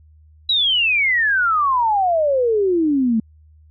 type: exponential sweep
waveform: sine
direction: down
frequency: 3951 to 215.1 Hz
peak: -14 dBFS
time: 0.49-3.2 s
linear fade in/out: 5 ms
effects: added 77 Hz sine -46 dBFS peak until 3.7 s